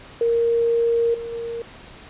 sine tone with level steps, 465.6 Hz, A#4, 2 cents flat, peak -16 / -28 / -26 dBFS, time 0.21-1.62 s, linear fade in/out 2 ms, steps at 1.14 / 1.32 s, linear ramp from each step 5 ms, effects pink hiss -43 dBFS RMS until 2.09 s + resampled to 8000 Hz

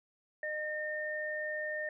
sine tone pair together, 610.6 / 1823 Hz, D#5 / A#6, -33 / -39 cents, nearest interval octave + perfect fifth, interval 1894 cents, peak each -38 / -36 dBFS, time 0.43-1.89 s, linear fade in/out 2 ms, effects none

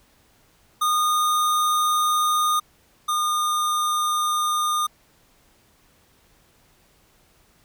square tone pair in turn, 1226 / 1217.5 Hz, D#6 / D#6, -26 / -38 cents, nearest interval unison, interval 12 cents, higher first, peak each -19 / -21 dBFS, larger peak first, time 0.81-2.6 / 3.08-4.87 s, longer neither, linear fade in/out 10 ms, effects pink hiss -59 dBFS RMS until 7.64 s

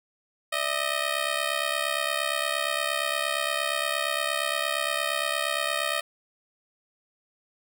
10% pulse ring-modulated tone, 623 Hz, D#5, 2 cents sharp, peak -14 dBFS, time 0.52-6.01 s, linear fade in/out 10 ms, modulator 34.3 Hz, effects none

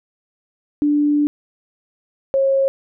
sine tone pair in turn, 293.7 / 542.1 Hz, D4 / C#5, 0 / -39 cents, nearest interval major seventh, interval 1061 cents, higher second, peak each -13 dBFS, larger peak neither, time 0.82-1.27 / 2.34-2.68 s, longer first, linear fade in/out 0 ms, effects none

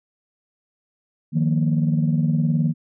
sine chord, Eb suspended second, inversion none, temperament just, 155.56 / 175.01 / 233.3 Hz, Eb3 / F3 / Bb3, 0 / +4 / +2 cents, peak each -18 / -23 / -22 dBFS, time 1.32-2.74 s, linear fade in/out 50 ms, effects tanh soft clip ceiling -10 dBFS

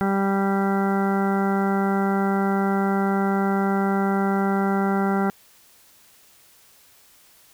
harmonic tone, 196 Hz, G3, in tune, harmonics 1 / 2 / 3 / 4 / 5 / 6 / 7 / 8 / 10, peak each -21 / -26 / -34 / -27 / -35 / -38 / -30 / -37 / -39 dBFS, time 0.01-5.3 s, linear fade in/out 0 ms, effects white hiss -54 dBFS RMS until 7.53 s

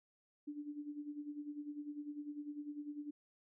sine tone with tremolo, 293.7 Hz, D4, in tune, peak -40 dBFS, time 0.47-3.11 s, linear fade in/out 10 ms, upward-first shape sine, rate 10 Hz, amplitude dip 70%, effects none

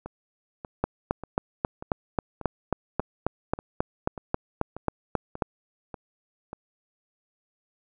two click trains, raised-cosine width 1 ms, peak -22 / -9 dBFS, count 12 / 18, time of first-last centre 0.06-6.531 / 0.84-5.422 s, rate 1.7 / 3.71 Hz, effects none

